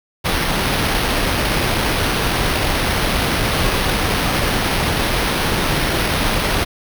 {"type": "noise with sample-and-hold", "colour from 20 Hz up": "pink", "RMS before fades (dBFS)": -18, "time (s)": [0.24, 6.65], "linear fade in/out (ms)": 20, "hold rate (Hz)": 7350, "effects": []}